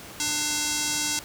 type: tone with band-pass filter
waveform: square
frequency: 298.3 Hz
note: D4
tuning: 27 cents sharp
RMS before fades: -27 dBFS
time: 0.2-1.19 s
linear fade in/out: 0 ms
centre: 6600 Hz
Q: 1.5
effects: pink hiss -42 dBFS RMS until 1.24 s + high-pass 60 Hz 12 dB/octave